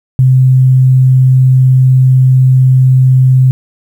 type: tone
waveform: sine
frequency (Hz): 129.7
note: C3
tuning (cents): -15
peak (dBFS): -3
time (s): 0.19-3.51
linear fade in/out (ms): 0
effects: 7-bit